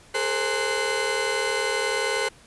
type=tone cluster; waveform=30% pulse; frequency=415.7 / 456.1 / 528 / 1490 / 2068 Hz; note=G#4 / A#4 / C5 / F#6 / C7; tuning=+2 / -38 / +16 / +12 / -21 cents; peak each=-27 dBFS; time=0.14-2.29 s; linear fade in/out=10 ms; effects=pink hiss -52 dBFS RMS until 2.46 s + resampled to 24000 Hz